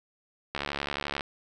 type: click train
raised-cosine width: 0.3 ms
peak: -14 dBFS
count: 48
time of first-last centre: 0.55-1.208 s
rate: 71.4 Hz
effects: none